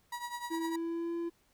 35% pulse tone with tremolo, 962 Hz, B5, 46 cents flat, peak -33 dBFS, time 0.12-0.76 s, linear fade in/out 5 ms, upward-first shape triangle, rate 9.9 Hz, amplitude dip 80%
triangle tone with pitch glide, 329.6 to 338.9 Hz, E4 to E4, 0 to +48 cents, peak -31 dBFS, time 0.5-1.3 s, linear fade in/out 20 ms, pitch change +48 cents, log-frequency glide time 0.66-1.14 s
effects pink hiss -70 dBFS RMS until 1.53 s

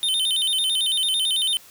square tone with vibrato, 3343 Hz, G#7, 11 cents sharp, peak -20 dBFS, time 0.03-1.57 s, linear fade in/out 0 ms, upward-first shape square, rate 9 Hz, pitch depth 150 cents each way, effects white hiss -48 dBFS RMS until 1.7 s

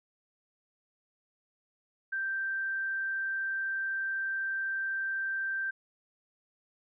sine tone, 1568 Hz, G6, in tune, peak -30 dBFS, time 2.12-5.71 s, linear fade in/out 10 ms, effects none

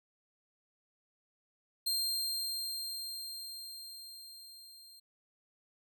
sawtooth tone with level ramp, 4186 Hz, C8, in tune, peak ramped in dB -27 to -51 dBFS, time 1.86-5 s, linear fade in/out 10 ms, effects none

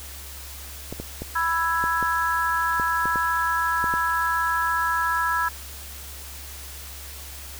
clicks, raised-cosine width 2 ms, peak -18 dBFS, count 10, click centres 0.926 / 1 / 1.22 / 1.84 / 2.027 / 2.798 / 3.056 / 3.158 / 3.842 / 3.939 s
sine chord, E major, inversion second, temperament equal with one note detuned, 987.8 / 1324.6 / 1661.2 Hz, B5 / E6 / G#6, 0 / +8 / 0 cents, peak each -25 dBFS, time 1.35-5.49 s, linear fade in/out 10 ms
effects added 69 Hz sine -40 dBFS peak until 7.59 s + white hiss -40 dBFS RMS until 7.59 s

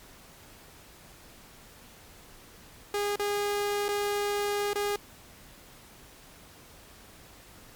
sawtooth tone with dropouts, 409.3 Hz, G#4, 25 cents flat, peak -23 dBFS, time 2.94-4.96 s, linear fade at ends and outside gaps 2 ms, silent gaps 3.158-3.195 / 3.883-3.888 / 4.733-4.756 s, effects pink hiss -52 dBFS RMS until 7.75 s + MP3 96 kbps

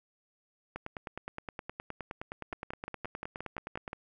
two click trains, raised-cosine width 0.5 ms, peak -23 / -23 dBFS, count 31 / 9, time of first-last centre 0.76-3.879 / 2.53-3.931 s, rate 9.62 / 5.71 Hz, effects none

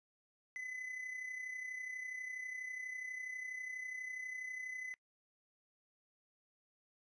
triangle tone with amplitude modulation, 2017 Hz, B6, 36 cents sharp, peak -38 dBFS, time 0.56-4.94 s, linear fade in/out 0 ms, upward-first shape sine, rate 32.2 Hz, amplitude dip 55%, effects noise-tail reverb RT60 0.1 s tail -23 dB re dry + resampled to 22050 Hz

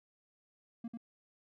triangle tone with echo, 232.1 Hz, A#3, 7 cents flat, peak -36 dBFS, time 0.84-0.88 s, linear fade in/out 5 ms, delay 94 ms, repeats 1, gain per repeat -2 dB, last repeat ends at 0.974 s, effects none

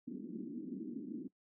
pink band-pass noise, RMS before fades -44 dBFS, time 0.07-1.28 s, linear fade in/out 10 ms, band 200 to 330 Hz, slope 48 dB/octave, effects noise-tail reverb RT60 0.1 s tail -20 dB re dry

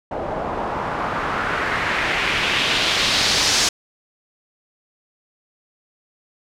white noise with low-pass filter sweep, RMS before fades -21 dBFS, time 0.11-3.69 s, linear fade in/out 5 ms, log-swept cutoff 650 to 5700 Hz, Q 1.7, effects none

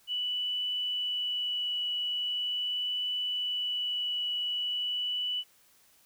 sine tone with vibrato, 2960 Hz, F#7, in tune, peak -29 dBFS, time 0.07-5.44 s, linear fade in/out 50 ms, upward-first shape triangle, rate 0.41 Hz, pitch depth 9 cents each way, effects white hiss -63 dBFS RMS until 6.05 s

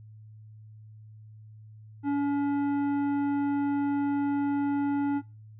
triangle tone with tanh clipping, 284.1 Hz, C#4, 43 cents sharp, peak -26 dBFS, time 2.03-5.22 s, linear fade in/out 50 ms, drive 15 dB, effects noise-tail reverb RT60 0.3 s tail -21 dB re dry + added 108 Hz sine -46 dBFS peak until 5.59 s

